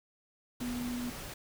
sine tone in noise, 244.2 Hz, B3, 19 cents flat, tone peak -34 dBFS, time 0.61-1.1 s, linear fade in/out 5 ms, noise pink, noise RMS -43 dBFS, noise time 0.6-1.34 s, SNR +6 dB, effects none

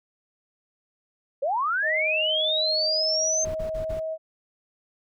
sine linear sweep, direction up, 510 to 6340 Hz, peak -22 dBFS, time 1.42-3.45 s, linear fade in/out 10 ms
sine tone with pitch glide, 625 to 637.8 Hz, D#5 to D#5, +8 to +43 cents, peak -27 dBFS, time 1.82-4.18 s, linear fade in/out 50 ms, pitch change +35 cents, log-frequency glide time 2.85-3.97 s
brown noise bursts, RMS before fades -35 dBFS, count 4, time 3.44-4 s, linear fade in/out 10 ms, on 110 ms, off 40 ms
effects none

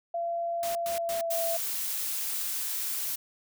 sine tone with pitch glide, 682 to 668.4 Hz, F5 to E5, -41 to +24 cents, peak -28 dBFS, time 0.14-1.57 s, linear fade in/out 5 ms, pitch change -35 cents, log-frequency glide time 0.81-1.3 s
white noise bursts, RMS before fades -37 dBFS, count 3, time 0.63-1.21 s, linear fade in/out 0 ms, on 120 ms, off 110 ms
blue noise, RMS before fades -32 dBFS, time 1.3-3.16 s, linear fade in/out 10 ms
effects none

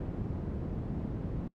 white low-pass noise, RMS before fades -36 dBFS, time 0-1.48 s, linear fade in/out 5 ms, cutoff 200 Hz, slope 12 dB/octave, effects noise-tail reverb RT60 0.1 s tail -20 dB re dry

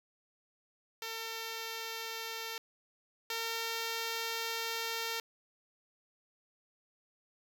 5% pulse tone pair in turn, 451.9 / 455.8 Hz, A4 / A#4, +46 / -39 cents, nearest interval unison, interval 15 cents, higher second, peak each -27 / -23 dBFS, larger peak second, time 1.02-2.58 / 3.3-5.2 s, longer second, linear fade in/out 2 ms, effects none

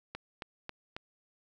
click train, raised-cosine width 0.3 ms, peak -23 dBFS, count 4, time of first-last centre 0.15-0.965 s, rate 3.68 Hz, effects none

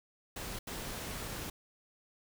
pink noise bursts at uneven times, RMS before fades -41 dBFS, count 2, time 0.36-0.59 / 0.67-1.5 s, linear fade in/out 5 ms, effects none

